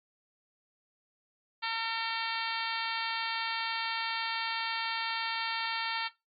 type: harmonic tone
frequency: 454 Hz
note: A#4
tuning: 46 cents flat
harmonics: 2 / 3 / 4 / 5 / 6 / 7 / 8 / 9 / 10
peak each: -36 / -38 / -39 / -40 / -41 / -41 / -42 / -43 / -43 dBFS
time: 1.62-6.09 s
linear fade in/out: 20 ms
effects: noise-tail reverb RT60 0.2 s tail -18 dB re dry + AAC 32 kbps